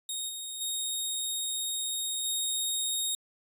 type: tone with level steps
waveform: 15% pulse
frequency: 3729 Hz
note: A#7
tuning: in tune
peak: -25 / -29 / -23 / -21 dBFS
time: 0.09-3.15 s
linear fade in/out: 2 ms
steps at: 0.28 / 0.6 / 2.24 s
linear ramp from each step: 20 ms
effects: resampled to 32000 Hz